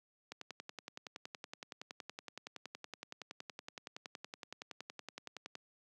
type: click train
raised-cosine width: 0.2 ms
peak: -27 dBFS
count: 57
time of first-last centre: 0.32-5.554 s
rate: 10.7 Hz
effects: high-pass 200 Hz 12 dB/octave